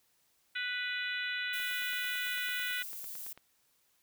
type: harmonic tone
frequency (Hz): 493.9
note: B4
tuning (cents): 0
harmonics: 3 / 4 / 5 / 6 / 7 / 8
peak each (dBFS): -37 / -39 / -41 / -43 / -44 / -45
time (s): 0.55-2.83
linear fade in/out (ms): 10
type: noise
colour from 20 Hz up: violet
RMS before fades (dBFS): -43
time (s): 1.53-3.33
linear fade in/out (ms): 5
type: click train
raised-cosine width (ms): 0.3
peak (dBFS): -35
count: 17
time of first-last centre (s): 1.6-3.376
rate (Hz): 9.01
effects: white hiss -72 dBFS RMS until 4.02 s